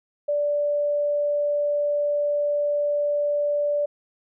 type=tone; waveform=sine; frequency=584 Hz; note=D5; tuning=10 cents flat; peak=-20 dBFS; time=0.28-3.86 s; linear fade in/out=10 ms; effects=none